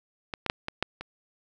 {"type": "clicks", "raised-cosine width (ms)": 0.3, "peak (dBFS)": [-16, -14, -6, -15, -9, -21], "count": 6, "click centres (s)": [0.338, 0.463, 0.499, 0.684, 0.826, 1.01], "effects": []}